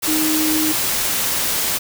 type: tone in noise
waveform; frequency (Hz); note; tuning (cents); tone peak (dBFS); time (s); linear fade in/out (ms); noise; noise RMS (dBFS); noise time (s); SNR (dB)
sine; 311.1; D#4; 0; -18; 0.07-0.73; 20; white; -20; 0.02-1.79; -1
effects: none